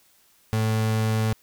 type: tone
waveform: 35% pulse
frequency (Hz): 110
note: A2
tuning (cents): 0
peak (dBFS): -19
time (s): 0.53-1.33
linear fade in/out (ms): 0
effects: white hiss -60 dBFS RMS until 1.42 s